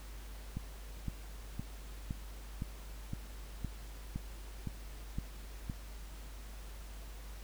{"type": "click train", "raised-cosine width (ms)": 5, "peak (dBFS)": -25, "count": 11, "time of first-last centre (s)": [0.57, 5.698], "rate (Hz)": 1.95, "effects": ["added 50 Hz sine -45 dBFS peak until 7.43 s", "pink hiss -55 dBFS RMS until 7.43 s"]}